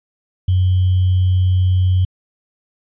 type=tone with sample-and-hold; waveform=sine; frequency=92 Hz; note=F#2; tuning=9 cents flat; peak=-11 dBFS; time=0.48-2.05 s; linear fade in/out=5 ms; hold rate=3150 Hz; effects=resampled to 8000 Hz